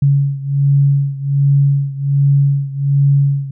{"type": "beating tone pair", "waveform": "sine", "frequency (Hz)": [139.7, 141], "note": ["C#3", "C#3"], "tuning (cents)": [14, 30], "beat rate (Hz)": 1.3, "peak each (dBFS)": [-12, -15], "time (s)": [0.02, 3.51], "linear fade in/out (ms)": 5, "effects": []}